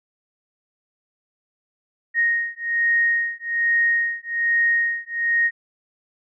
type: beating tone pair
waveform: sine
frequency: 1864.7 / 1865.9 Hz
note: A#6 / A#6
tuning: 0 / +1 cents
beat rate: 1.2 Hz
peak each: -21 dBFS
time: 2.14-5.51 s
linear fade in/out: 50 ms
effects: none